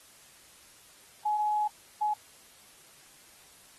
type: tone bursts at uneven times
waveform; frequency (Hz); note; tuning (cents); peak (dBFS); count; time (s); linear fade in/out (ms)
sine; 844; G#5; +28; -25; 2; 1.25-1.68 / 2.01-2.14; 10
effects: white hiss -56 dBFS RMS until 3.78 s + AAC 32 kbps